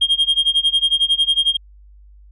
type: tone with tremolo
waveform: sine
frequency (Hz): 3228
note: G#7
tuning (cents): -50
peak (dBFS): -8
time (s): 0.01-1.57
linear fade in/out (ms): 10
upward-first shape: sine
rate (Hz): 11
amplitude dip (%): 95
effects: tanh soft clip ceiling -10 dBFS + added 50 Hz sine -42 dBFS peak until 2.31 s